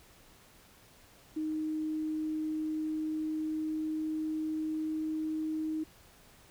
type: tone with pitch glide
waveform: sine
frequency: 311.1 to 313.4 Hz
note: D#4 to D#4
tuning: 0 to +13 cents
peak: -31 dBFS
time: 1.36-5.84 s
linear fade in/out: 10 ms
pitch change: +13 cents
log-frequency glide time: 2.44-5.73 s
effects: pink hiss -59 dBFS RMS until 6.5 s